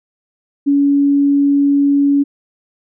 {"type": "tone", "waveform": "sine", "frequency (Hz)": 282.5, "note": "C#4", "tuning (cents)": 33, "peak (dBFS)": -9, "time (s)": [0.66, 2.24], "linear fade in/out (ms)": 20, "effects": []}